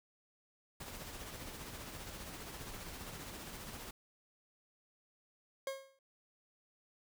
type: noise with tremolo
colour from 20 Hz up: pink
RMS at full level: -46 dBFS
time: 0.8-3.91 s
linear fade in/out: 5 ms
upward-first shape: sine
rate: 15 Hz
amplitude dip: 35%
type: tone with exponential decay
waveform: 40% pulse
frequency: 540 Hz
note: C#5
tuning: 45 cents flat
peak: -34 dBFS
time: 5.67-5.99 s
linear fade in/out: 2 ms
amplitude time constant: 68 ms
effects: none